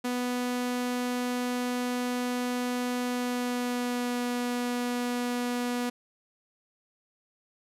sawtooth tone with pitch glide, 246.9 to 244.2 Hz, B3 to B3, 0 to -19 cents, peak -24 dBFS, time 0.04-5.9 s, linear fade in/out 10 ms, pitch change -19 cents, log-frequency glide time 3.03-4.22 s, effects resampled to 32000 Hz

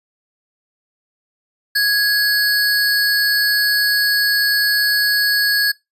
square tone pair together, 1661.2 / 4431 Hz, G#6 / C#8, 0 / -2 cents, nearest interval octave + perfect fourth, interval 1698 cents, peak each -16 / -18 dBFS, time 1.75-5.72 s, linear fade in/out 10 ms, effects noise-tail reverb RT60 0.2 s tail -23 dB re dry + resampled to 32000 Hz

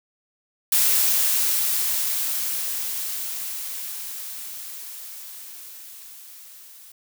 blue noise with level ramp, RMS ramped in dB -18 to -46 dBFS, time 0.72-6.92 s, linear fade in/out 5 ms, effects none

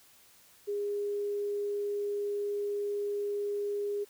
sine tone, 409 Hz, G#4, 26 cents flat, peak -30 dBFS, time 0.67-4.05 s, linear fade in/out 20 ms, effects white hiss -60 dBFS RMS until 4.09 s

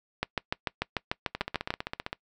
two click trains, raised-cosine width 0.3 ms, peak -16 / -11 dBFS, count 13 / 11, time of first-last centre 1.35-2.129 / 0.23-1.705 s, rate 15.4 / 6.78 Hz, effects noise-tail reverb RT60 0.1 s tail -23 dB re dry

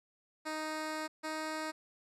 10% pulse tone pair in turn, 311.1 / 312.6 Hz, D#4 / D#4, 0 / +8 cents, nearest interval unison, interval 8 cents, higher second, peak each -28 dBFS, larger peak neither, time 0.45-1.08 / 1.23-1.72 s, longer first, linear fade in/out 20 ms, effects low-pass 10000 Hz 12 dB/octave

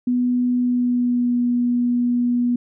sine tone with pitch glide, 246.9 to 242.9 Hz, B3 to B3, 0 to -29 cents, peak -16 dBFS, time 0.07-2.56 s, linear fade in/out 5 ms, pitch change -29 cents, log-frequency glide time 0.58-1.37 s, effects none

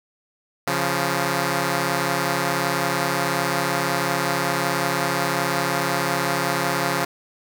5% pulse tone pair together, 138.59 / 174.61 Hz, C#3 / F3, 0 / 0 cents, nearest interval major third, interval 400 cents, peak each -12 dBFS, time 0.67-7.05 s, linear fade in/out 5 ms, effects none

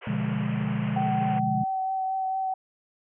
pink band-pass noise, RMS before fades -40 dBFS, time 0.01-1.4 s, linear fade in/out 20 ms, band 380 to 3000 Hz, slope 96 dB/octave
sine chord, B diminished seventh, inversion none, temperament equal, 123.47 / 146.83 / 174.61 / 207.7 Hz, B2 / D3 / F3 / Ab3, 0 / 0 / 0 / 0 cents, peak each -31 / -31 / -33 / -28 dBFS, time 0.07-1.64 s, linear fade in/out 5 ms
sine tone with vibrato, 762 Hz, G5, 49 cents flat, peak -25 dBFS, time 0.96-2.54 s, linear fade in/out 5 ms, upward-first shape triangle, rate 4.4 Hz, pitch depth 15 cents each way
effects none

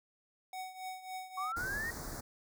square tone with tremolo, 748 Hz, F#5, 19 cents sharp, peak -39 dBFS, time 0.53-1.52 s, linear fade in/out 2 ms, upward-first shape triangle, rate 3.6 Hz, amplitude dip 80%
sine linear sweep, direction up, 1100 to 1900 Hz, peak -35 dBFS, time 1.37-1.91 s, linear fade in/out 10 ms
pink band-stop noise, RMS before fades -43 dBFS, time 1.56-2.21 s, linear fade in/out 10 ms, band 1900 to 4400 Hz, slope 48 dB/octave
effects none

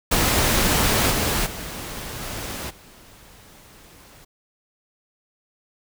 pink noise with level steps, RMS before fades -19 / -22 / -33 / -31 / -48 dBFS, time 0.11-4.25 s, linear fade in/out 10 ms, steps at 1.1 / 1.45 / 2.21 / 2.69 s, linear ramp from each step 20 ms, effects none

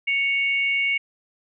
sine tone pair together, 2218 / 2794 Hz, C#7 / F7, 0 / 0 cents, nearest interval major third, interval 400 cents, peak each -20 / -27 dBFS, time 0.07-0.98 s, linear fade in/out 10 ms, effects none

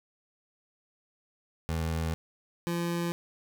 25% pulse tone pair in turn, 81.1 / 171.39 Hz, E2 / F3, -28 / -32 cents, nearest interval octave + minor second, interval 1296 cents, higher second, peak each -25 dBFS, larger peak neither, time 1.69-2.14 / 2.67-3.12 s, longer neither, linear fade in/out 0 ms, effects none

